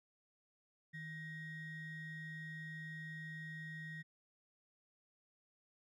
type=ring-modulated tone; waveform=triangle; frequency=862 Hz; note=A5; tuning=36 cents flat; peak=-40 dBFS; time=0.93-4.03 s; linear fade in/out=20 ms; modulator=1020 Hz; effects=none